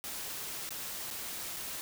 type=noise with dropouts; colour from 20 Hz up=white; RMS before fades=-40 dBFS; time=0.04-1.81 s; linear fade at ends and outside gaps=0 ms; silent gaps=0.691-0.706 / 1.104-1.11 / 1.564-1.568 s; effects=none

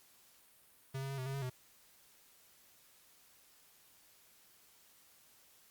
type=tone with pitch steps; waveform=square; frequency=134.2 / 136 / 137.2 / 129.2 / 135.7 / 138.2 / 127.2 Hz; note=C3 / C#3 / C#3 / C3 / C#3 / C#3 / C3; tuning=+44 / -33 / -17 / -21 / -36 / -5 / -48 cents; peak=-38 dBFS; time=0.94-1.5 s; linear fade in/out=10 ms; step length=80 ms; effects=white hiss -65 dBFS RMS until 5.7 s + Opus 48 kbps

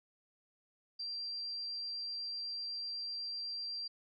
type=tone; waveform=sine; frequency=4723 Hz; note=D8; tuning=9 cents sharp; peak=-38 dBFS; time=0.99-3.88 s; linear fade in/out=10 ms; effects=none

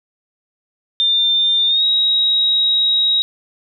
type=tone with pitch glide; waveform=sine; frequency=3601 to 3809 Hz; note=A7 to A#7; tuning=+39 to +37 cents; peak=-12 dBFS; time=1-3.22 s; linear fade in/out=0 ms; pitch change=+98 cents; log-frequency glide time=1.67-1.84 s; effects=none

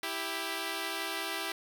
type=tone pair together; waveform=5% pulse; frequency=329.6 / 394.3 Hz; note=E4 / G4; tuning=0 / +10 cents; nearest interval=minor third; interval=310 cents; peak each=-25 dBFS; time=0.03-1.52 s; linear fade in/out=2 ms; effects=none

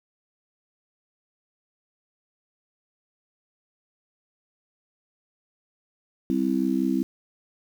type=chord; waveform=sine; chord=C major; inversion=second; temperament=just; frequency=196.22 / 261.6 / 327 Hz; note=G3 / C4 / E4; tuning=+2 / 0 / -14 cents; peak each=-27 / -24 / -26 dBFS; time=6.3-7.03 s; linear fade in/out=0 ms; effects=8-bit

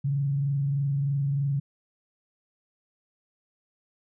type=tone with frequency modulation; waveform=sine; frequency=140 Hz; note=C#3; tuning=18 cents sharp; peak=-23 dBFS; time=0.04-1.6 s; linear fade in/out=10 ms; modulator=23.2 Hz; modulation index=0.27; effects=none

